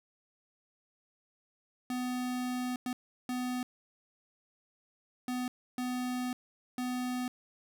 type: tone bursts at uneven times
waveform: square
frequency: 250 Hz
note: B3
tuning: 21 cents sharp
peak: -33 dBFS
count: 6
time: 1.9-2.76 / 2.86-2.93 / 3.29-3.63 / 5.28-5.48 / 5.78-6.33 / 6.78-7.28 s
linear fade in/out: 2 ms
effects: none